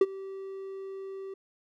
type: tone with ADSR envelope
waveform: triangle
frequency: 387.1 Hz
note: G4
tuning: 22 cents flat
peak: -13 dBFS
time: 0.01-1.34 s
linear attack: 4 ms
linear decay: 38 ms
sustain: -22 dB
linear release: 5 ms
effects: none